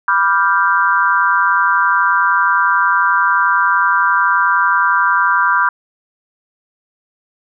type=chord; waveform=sine; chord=G dominant seventh; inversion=first; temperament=equal with one note detuned; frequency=984.9 / 1174.7 / 1396.9 / 1568 Hz; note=B5 / D6 / F6 / G6; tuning=-5 / 0 / 0 / 0 cents; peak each=-16 dBFS; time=0.08-5.69 s; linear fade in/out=2 ms; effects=none